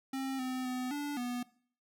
square tone with pitch steps, 267 / 256.5 / 252.9 / 289.9 / 244.9 Hz, C4 / C4 / B3 / D4 / B3, +35 / -34 / +41 / -22 / -14 cents, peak -35 dBFS, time 0.13-1.43 s, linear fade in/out 5 ms, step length 260 ms, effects noise-tail reverb RT60 0.5 s tail -20 dB re dry

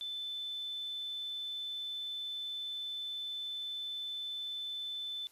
sine tone, 3520 Hz, A7, in tune, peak -37 dBFS, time 0.01-5.27 s, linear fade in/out 0 ms, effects white hiss -64 dBFS RMS until 5.31 s + resampled to 32000 Hz

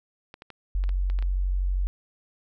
clicks, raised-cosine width 0.3 ms, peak -26 dBFS, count 8, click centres 0.341 / 0.421 / 0.503 / 0.839 / 0.892 / 1.1 / 1.189 / 1.225 s
sine tone, 46.25 Hz, F#1, in tune, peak -22 dBFS, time 0.75-1.87 s, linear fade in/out 0 ms
effects none

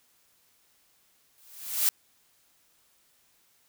blue noise with exponential growth, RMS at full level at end -21 dBFS, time 1.38-1.89 s, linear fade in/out 0 ms, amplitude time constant 110 ms, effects white hiss -66 dBFS RMS until 3.68 s

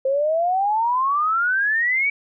sine exponential sweep, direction up, 523.3 to 2294 Hz, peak -17 dBFS, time 0.05-2.1 s, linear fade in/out 5 ms, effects none

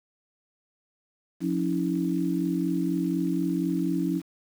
sine tone cluster, 176.6 / 278.4 / 322.5 Hz, F3 / C#4 / E4, +20 / +8 / -38 cents, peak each -28 dBFS, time 1.4-4.22 s, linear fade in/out 50 ms, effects 8-bit

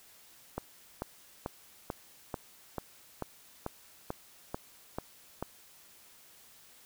click train, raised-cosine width 1 ms, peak -20 dBFS, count 12, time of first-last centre 0.58-5.426 s, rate 2.27 Hz, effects white hiss -58 dBFS RMS until 6.85 s

